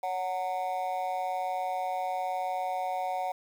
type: tone with amplitude modulation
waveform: triangle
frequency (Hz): 739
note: F#5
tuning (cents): -2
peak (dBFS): -23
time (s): 0.03-3.32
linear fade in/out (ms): 5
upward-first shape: sine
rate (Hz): 181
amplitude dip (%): 95
effects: 9-bit